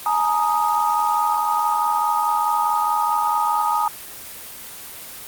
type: chord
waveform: sine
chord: Ab suspended second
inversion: none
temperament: equal with one note detuned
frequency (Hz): 847.6 / 932.3 / 1244.5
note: Ab5 / Bb5 / Eb6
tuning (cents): +35 / 0 / 0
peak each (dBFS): -21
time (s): 0.06-3.88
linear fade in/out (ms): 2
effects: white hiss -36 dBFS RMS until 5.27 s + Opus 24 kbps